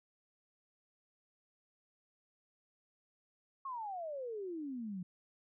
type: exponential sweep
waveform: sine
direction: down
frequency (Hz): 1108.7 to 174.61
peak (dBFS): -39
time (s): 3.65-5.03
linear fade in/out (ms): 5
effects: none